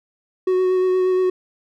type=tone with vibrato; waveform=triangle; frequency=370 Hz; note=F#4; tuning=in tune; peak=-13 dBFS; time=0.47-1.3 s; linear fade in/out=5 ms; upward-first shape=sine; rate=8.5 Hz; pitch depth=14 cents each way; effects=none